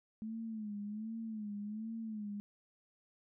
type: tone with vibrato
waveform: sine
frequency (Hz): 215.3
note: A3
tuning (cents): -37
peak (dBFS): -39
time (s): 0.22-2.4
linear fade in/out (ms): 0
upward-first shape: sine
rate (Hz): 1.3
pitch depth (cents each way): 90
effects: none